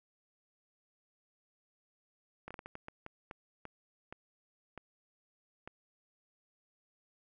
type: slowing click train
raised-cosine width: 0.5 ms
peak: -29 dBFS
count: 13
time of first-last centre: 2.48-5.675 s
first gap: 26 ms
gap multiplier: 1.38
effects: none